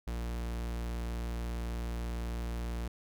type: tone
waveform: 45% pulse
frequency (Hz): 58.27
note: A#1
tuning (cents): 0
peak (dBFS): -34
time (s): 0.07-2.88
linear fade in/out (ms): 5
effects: none